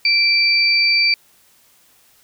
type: tone pair together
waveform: sine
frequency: 2346 / 4630 Hz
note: D7 / D8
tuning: -2 / -25 cents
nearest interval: octave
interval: 1177 cents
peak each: -15 dBFS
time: 0.05-1.14 s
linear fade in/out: 2 ms
effects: white hiss -54 dBFS RMS until 2.23 s